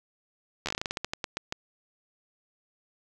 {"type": "slowing click train", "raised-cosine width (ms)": 0.2, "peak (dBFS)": -13, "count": 16, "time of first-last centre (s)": [0.66, 1.524], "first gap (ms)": 12, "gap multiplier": 1.2, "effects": []}